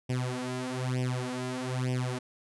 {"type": "tone with flanger", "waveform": "sawtooth", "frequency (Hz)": 126.8, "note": "B2", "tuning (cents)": 46, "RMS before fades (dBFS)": -32, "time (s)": [0.09, 2.19], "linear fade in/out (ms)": 10, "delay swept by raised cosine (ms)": [0.36, 4.96], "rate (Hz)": 1.1, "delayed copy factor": 0.95, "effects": ["resampled to 24000 Hz"]}